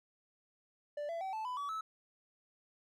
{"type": "tone with pitch steps", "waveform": "triangle", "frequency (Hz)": [587.3, 670.7, 766, 874.9, 999.2, 1141.2, 1303.3], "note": ["D5", "E5", "G5", "A5", "B5", "C#6", "E6"], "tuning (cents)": [0, 30, -40, -10, 20, 50, -20], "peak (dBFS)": -35, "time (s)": [0.97, 1.81], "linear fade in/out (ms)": 5, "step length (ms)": 120, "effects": []}